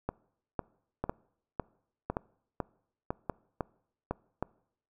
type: two click trains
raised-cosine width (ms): 1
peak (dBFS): -17 / -17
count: 4 / 9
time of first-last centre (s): 1.04-4.426 / 0.09-4.11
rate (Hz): 0.886 / 1.99
effects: noise-tail reverb RT60 0.7 s tail -24 dB re dry